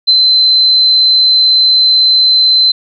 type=tone with ADSR envelope; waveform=sine; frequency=4069 Hz; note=C8; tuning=49 cents flat; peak=-3 dBFS; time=0.07-2.72 s; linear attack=18 ms; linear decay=51 ms; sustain=-2 dB; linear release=8 ms; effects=none